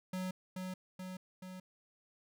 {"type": "tone with echo", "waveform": "square", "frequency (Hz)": 185, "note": "F#3", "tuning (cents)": 0, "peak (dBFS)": -37, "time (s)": [0.13, 0.31], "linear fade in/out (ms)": 5, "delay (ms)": 430, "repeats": 3, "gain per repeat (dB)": -3, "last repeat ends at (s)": 1.6, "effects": []}